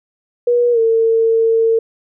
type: tone with pitch glide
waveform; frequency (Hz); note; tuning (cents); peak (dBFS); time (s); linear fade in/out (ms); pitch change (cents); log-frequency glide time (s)
sine; 482.2 to 452.5; B4 to A4; -41 to +48; -10; 0.47-1.79; 5; -111; 0.72-0.79
effects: none